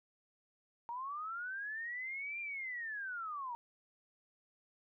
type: linear two-way sweep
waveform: sine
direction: up then down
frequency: 924 to 2400 to 924 Hz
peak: -39 dBFS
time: 0.89-3.55 s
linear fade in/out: 0 ms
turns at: 2.4 s
effects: none